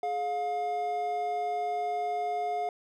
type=tone pair together; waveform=triangle; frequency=422.2 / 710 Hz; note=G#4 / F5; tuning=+29 / +28 cents; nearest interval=major sixth; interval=899 cents; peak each=-34 / -27 dBFS; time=0.03-2.69 s; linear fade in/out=2 ms; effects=none